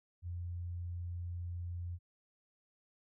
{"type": "tone", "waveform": "sine", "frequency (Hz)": 87.31, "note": "F2", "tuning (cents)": 0, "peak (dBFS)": -38, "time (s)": [0.22, 1.99], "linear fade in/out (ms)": 50, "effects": []}